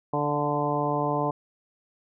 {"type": "harmonic tone with a mistuned harmonic", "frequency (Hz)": 146.83, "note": "D3", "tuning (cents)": 0, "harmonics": [1, 2, 3, 4, 5, 6, 7], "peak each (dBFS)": [-31, -31, -31, -31, -31, -31, -31], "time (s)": [0.13, 1.31], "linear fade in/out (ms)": 5, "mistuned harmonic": 5, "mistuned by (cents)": -24, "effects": []}